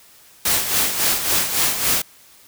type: noise with tremolo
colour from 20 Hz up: white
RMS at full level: -17 dBFS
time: 0.45-2.02 s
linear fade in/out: 5 ms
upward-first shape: sine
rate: 3.6 Hz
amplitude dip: 60%
effects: white hiss -49 dBFS RMS until 2.47 s